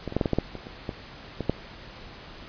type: clicks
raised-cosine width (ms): 2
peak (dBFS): -17 / -22 / -9 / -9 / -10 / -9 / -8 / -22 / -26 / -16 / -15 / -8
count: 12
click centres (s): 0.077 / 0.124 / 0.166 / 0.212 / 0.258 / 0.333 / 0.386 / 0.553 / 0.669 / 0.892 / 1.407 / 1.496
effects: pink hiss -44 dBFS RMS until 2.48 s + resampled to 11025 Hz